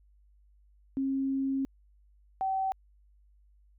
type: tone pair in turn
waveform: sine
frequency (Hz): 270 / 766.8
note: C#4 / G5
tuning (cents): -45 / -38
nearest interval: octave + tritone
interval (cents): 1807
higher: second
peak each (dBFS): -27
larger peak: neither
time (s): 0.97-1.65 / 2.41-2.72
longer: first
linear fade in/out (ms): 0
effects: added 50 Hz sine -59 dBFS peak until 3.78 s